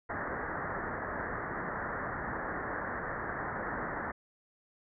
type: low-pass noise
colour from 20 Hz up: white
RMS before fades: -37 dBFS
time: 0.09-4.12 s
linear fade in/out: 10 ms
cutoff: 1900 Hz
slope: 96 dB/octave
effects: none